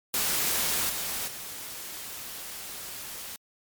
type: noise with level steps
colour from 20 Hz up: white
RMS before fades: -27 / -32 / -39 dBFS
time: 0.14-3.36 s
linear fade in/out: 0 ms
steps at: 0.89 / 1.27 s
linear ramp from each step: 10 ms
effects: MP3 96 kbps